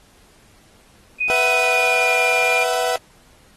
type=tone with pitch glide; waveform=sine; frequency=2489 to 2407 Hz; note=D#7 to D7; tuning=0 to +42 cents; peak=-17 dBFS; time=1.2-2.64 s; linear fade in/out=10 ms; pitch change=-58 cents; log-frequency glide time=1.5-2.24 s
type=chord; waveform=35% pulse; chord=B suspended fourth; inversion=none; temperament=equal with one note detuned; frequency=493.9 / 659.3 / 749.9 Hz; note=B4 / E5 / F#5; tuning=0 / 0 / +23 cents; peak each=-21 dBFS; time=1.3-2.96 s; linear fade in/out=0 ms
effects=pink hiss -53 dBFS RMS until 3.56 s + AAC 32 kbps